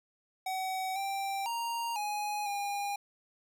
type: tone with pitch steps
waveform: square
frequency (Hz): 755 / 785 / 933 / 833 / 809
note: F#5 / G5 / A#5 / G#5 / G#5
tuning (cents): +35 / +2 / +1 / +5 / -46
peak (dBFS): -33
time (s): 0.46-2.96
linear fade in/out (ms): 5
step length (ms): 500
effects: none

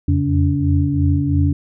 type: tone cluster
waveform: sine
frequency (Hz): 85 / 88 / 139 / 285.9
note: F2 / F2 / C#3 / D4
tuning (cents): -46 / +14 / +5 / -46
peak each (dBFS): -19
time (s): 0.08-1.53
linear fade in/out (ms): 5
effects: none

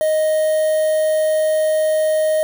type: tone with quantisation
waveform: triangle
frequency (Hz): 622.3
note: D#5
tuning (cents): 0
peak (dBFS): -12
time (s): 0.01-2.43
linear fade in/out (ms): 0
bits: 5
effects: none

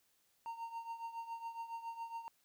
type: tone with tremolo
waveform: triangle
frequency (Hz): 920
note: A#5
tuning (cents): -23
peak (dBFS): -37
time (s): 0.46-2.28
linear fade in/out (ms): 0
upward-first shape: triangle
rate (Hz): 7.2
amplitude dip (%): 80
effects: white hiss -75 dBFS RMS until 2.44 s

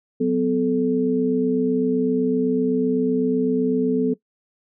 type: tone cluster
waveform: sine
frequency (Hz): 183.8 / 251.7 / 434.2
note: F#3 / B3 / A4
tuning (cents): -11 / +33 / -23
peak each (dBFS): -26 / -20 / -21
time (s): 0.2-4.14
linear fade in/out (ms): 10
effects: noise-tail reverb RT60 0.1 s tail -19 dB re dry

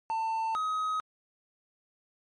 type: tone pair in turn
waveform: triangle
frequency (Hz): 894 / 1264.3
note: A5 / D#6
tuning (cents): +27 / +27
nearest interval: tritone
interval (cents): 600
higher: second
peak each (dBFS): -26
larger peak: neither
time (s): 0.1-0.55 / 0.55-1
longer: neither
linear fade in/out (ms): 0
effects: MP3 48 kbps

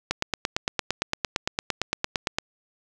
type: click train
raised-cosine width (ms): 0.2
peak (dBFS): -6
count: 21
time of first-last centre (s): 0.11-2.385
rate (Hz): 8.79
effects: none

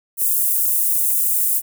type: high-pass noise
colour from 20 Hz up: white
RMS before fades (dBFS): -18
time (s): 0.17-1.62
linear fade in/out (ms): 50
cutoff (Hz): 9300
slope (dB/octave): 24
effects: none

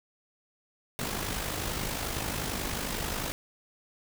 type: noise with amplitude modulation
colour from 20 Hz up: pink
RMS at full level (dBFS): -31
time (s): 0.99-3.32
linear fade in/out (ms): 0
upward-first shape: sine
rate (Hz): 51.2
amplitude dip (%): 50
effects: none

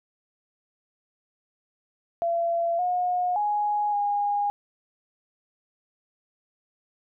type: tone with pitch steps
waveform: sine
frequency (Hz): 679 / 720 / 832 / 818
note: F5 / F#5 / G#5 / G#5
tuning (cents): -49 / -47 / +3 / -26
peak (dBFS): -22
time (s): 2.22-4.5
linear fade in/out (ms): 0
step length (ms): 570
effects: none

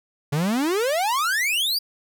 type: exponential sweep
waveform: 45% pulse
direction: up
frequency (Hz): 137.5 to 4902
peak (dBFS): -20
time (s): 0.32-1.79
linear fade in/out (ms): 10
effects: none

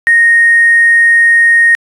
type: tone with hard clipping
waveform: triangle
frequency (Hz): 1860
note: A#6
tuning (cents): -4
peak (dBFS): -4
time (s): 0.07-1.75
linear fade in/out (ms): 0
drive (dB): 3
effects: resampled to 24000 Hz

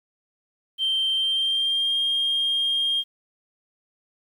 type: tone with pitch glide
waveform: sine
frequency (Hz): 3136 to 3219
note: G7 to G7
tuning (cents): 0 to +45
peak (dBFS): -19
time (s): 0.78-3.04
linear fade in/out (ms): 50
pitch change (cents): +45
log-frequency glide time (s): 1.14-1.98
effects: tanh soft clip ceiling -17 dBFS + 9-bit

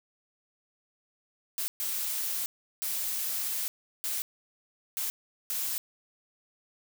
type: noise bursts at uneven times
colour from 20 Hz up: blue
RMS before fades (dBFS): -32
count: 6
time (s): 1.58-1.68 / 1.8-2.46 / 2.82-3.68 / 4.04-4.22 / 4.97-5.1 / 5.5-5.78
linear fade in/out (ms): 0
effects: none

